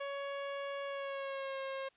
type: tone with pitch glide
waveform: sawtooth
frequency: 559 to 538.1 Hz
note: C#5 to C5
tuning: +14 to +48 cents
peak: -34 dBFS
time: 0-1.89 s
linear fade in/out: 10 ms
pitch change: -66 cents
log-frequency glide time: 0.85-1.59 s
effects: white hiss -70 dBFS RMS until 1.96 s + resampled to 8000 Hz